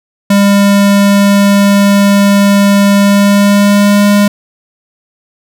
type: tone with pitch glide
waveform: square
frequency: 200.6 to 204 Hz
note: G3 to G#3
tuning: +40 to -31 cents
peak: -5 dBFS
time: 0.3-4.28 s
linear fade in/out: 5 ms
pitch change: +29 cents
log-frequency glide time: 3-4.07 s
effects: none